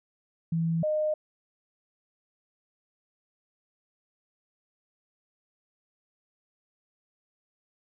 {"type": "tone pair in turn", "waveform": "sine", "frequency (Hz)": [164.81, 613.3], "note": ["E3", "D#5"], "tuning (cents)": [0, -25], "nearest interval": "octave + major seventh", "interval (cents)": 2275, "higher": "second", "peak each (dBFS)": -24, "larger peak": "neither", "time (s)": [[0.52, 0.83], [0.83, 1.14]], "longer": "neither", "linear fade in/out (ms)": 5, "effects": []}